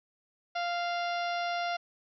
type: harmonic tone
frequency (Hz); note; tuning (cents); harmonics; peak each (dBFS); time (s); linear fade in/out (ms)
696; F5; -6; 1 / 2 / 3 / 4 / 5 / 6 / 7 / 8; -31 / -37 / -41 / -43 / -45 / -47 / -48 / -49; 0.55-1.77; 10
effects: none